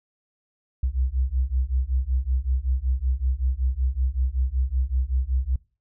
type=beating tone pair; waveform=sine; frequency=61.74 / 67.04 Hz; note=B1 / C2; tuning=0 / +43 cents; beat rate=5.3 Hz; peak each=-24 dBFS; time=0.83-5.56 s; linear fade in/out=5 ms; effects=noise-tail reverb RT60 0.4 s tail -24 dB re dry